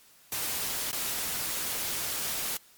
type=noise with dropouts; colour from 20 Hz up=white; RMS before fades=-32 dBFS; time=0.32-2.57 s; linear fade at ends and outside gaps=2 ms; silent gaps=0.913-0.928 s; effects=white hiss -58 dBFS RMS until 2.77 s + MP3 96 kbps